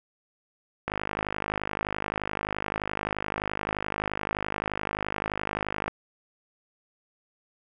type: click train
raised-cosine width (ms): 0.5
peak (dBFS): -13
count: 259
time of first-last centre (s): 0.88-5.88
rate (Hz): 51.6
effects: none